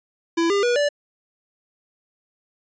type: tone with pitch steps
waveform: square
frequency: 334.1 / 401.9 / 483.5 / 581.7 Hz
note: E4 / G4 / B4 / D5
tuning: +23 / +43 / -37 / -17 cents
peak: -18 dBFS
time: 0.37-0.89 s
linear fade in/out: 10 ms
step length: 130 ms
effects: resampled to 16000 Hz